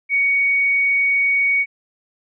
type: tone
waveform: sine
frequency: 2238 Hz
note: C#7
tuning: 16 cents sharp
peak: -14 dBFS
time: 0.09-1.66 s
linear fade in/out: 50 ms
effects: none